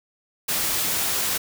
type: noise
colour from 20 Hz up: white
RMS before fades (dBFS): -24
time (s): 0.48-1.38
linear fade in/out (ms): 10
effects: none